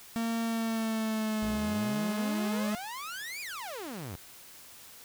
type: tone with pitch glide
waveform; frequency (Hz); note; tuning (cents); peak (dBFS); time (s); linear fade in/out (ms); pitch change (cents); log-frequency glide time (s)
45% pulse; 228.9 to 211.1; A#3 to G#3; -31 to +29; -29; 0.16-2.75; 0; -140; 0.43-1.74
type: exponential two-way sweep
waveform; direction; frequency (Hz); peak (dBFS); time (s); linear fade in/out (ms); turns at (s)
sawtooth; up then down; 50.4 to 2489 to 81.3; -34; 1.42-4.16; 5; 3.41
effects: white hiss -51 dBFS RMS until 5.04 s